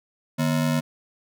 square ring-modulated tone, 197.7 Hz, G3, 15 cents sharp, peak -18 dBFS, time 0.38-0.81 s, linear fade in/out 20 ms, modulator 44.7 Hz, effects none

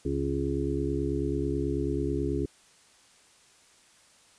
harmonic tone, 69.2 Hz, C#2, 2 cents flat, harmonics 1 / 2 / 4 / 5 / 6, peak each -33 / -34 / -32 / -32 / -33 dBFS, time 0.05-2.46 s, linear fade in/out 5 ms, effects white hiss -59 dBFS RMS until 4.38 s + resampled to 22050 Hz

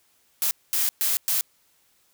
blue noise bursts at uneven times, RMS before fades -23 dBFS, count 4, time 0.42-0.51 / 0.73-0.89 / 1.01-1.17 / 1.28-1.41 s, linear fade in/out 0 ms, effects white hiss -64 dBFS RMS until 2.13 s

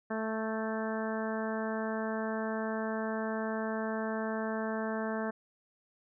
harmonic tone with a mistuned harmonic, 220 Hz, A3, in tune, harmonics 1 / 2 / 3 / 4 / 5 / 6 / 7 / 8, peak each -35 / -38 / -38 / -43 / -44 / -46 / -43 / -46 dBFS, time 0.1-5.31 s, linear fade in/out 10 ms, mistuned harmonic 7, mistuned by +21 cents, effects none

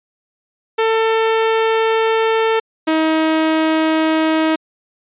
sawtooth tone pair in turn, 446.9 / 317.2 Hz, A4 / D#4, +27 / +33 cents, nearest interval tritone, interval 594 cents, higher first, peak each -9 dBFS, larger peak neither, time 0.78-2.6 / 2.87-4.56 s, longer first, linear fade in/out 10 ms, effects resampled to 8000 Hz

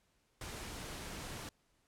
pink noise, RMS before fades -45 dBFS, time 0.41-1.49 s, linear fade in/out 2 ms, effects pink hiss -75 dBFS RMS until 1.87 s + low-pass 11000 Hz 12 dB/octave

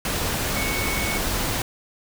sine tone in noise, 2217 Hz, C#7, in tune, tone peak -28 dBFS, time 0.56-1.18 s, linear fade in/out 2 ms, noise pink, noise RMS -25 dBFS, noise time 0.05-1.62 s, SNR -6 dB, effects none

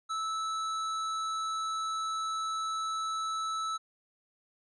sine tone with hard clipping, 1310 Hz, E6, 11 cents flat, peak -33 dBFS, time 0.09-3.78 s, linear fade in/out 20 ms, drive 12 dB, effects resampled to 22050 Hz

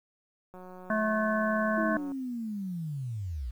click train, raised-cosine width 1 ms, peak -34 dBFS, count 290, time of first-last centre 0.54-2.119 s, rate 183 Hz
harmonic tone, 216.4 Hz, A3, 29 cents flat, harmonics 1 / 3 / 5 / 7 / 8, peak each -29 / -30 / -33 / -33 / -38 dBFS, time 0.9-1.97 s, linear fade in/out 2 ms
sine linear sweep, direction down, 330 to 53.9 Hz, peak -32 dBFS, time 1.77-3.51 s, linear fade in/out 10 ms
effects 10-bit

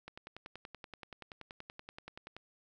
click train, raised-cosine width 0.3 ms, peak -30 dBFS, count 25, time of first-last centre 0.08-2.366 s, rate 10.5 Hz, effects none

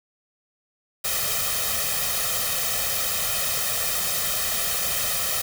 white noise with comb filter, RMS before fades -25 dBFS, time 1.04-5.42 s, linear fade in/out 10 ms, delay 1.6 ms, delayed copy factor +0.9, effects none

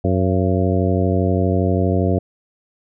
harmonic tone with a mistuned harmonic, 92.5 Hz, F#2, in tune, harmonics 1 / 2 / 3 / 4 / 5 / 6 / 7, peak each -18 / -21 / -23 / -24 / -25 / -26 / -26 dBFS, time 0.04-2.19 s, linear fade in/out 5 ms, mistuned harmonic 7, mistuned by +74 cents, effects none

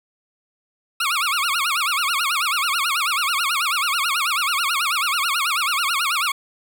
20% pulse tone with vibrato, 1244.5 Hz, D#6, in tune, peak -14 dBFS, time 1-6.32 s, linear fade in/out 5 ms, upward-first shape sine, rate 9.2 Hz, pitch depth 250 cents each way, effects none

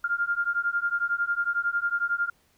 sine beating tone pair, 1396.9 / 1407.9 Hz, F6 / F6, 0 / +14 cents, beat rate 11 Hz, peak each -27 dBFS, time 0.04-2.3 s, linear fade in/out 5 ms, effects pink hiss -65 dBFS RMS until 2.57 s

